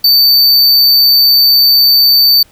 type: tone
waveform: square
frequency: 4568 Hz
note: D8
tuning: 49 cents flat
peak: -5 dBFS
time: 0.04-2.43 s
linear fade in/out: 5 ms
effects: pink hiss -47 dBFS RMS until 2.51 s